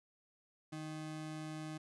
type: ring-modulated tone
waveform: square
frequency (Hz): 233.1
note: A#3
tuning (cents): 0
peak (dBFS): -40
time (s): 0.72-1.78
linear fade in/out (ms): 10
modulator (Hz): 78.9
effects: resampled to 24000 Hz